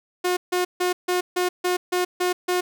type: tone bursts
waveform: sawtooth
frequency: 360 Hz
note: F#4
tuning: 47 cents flat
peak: -16 dBFS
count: 9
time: 0.24-2.61 s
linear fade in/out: 10 ms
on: 130 ms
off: 150 ms
effects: none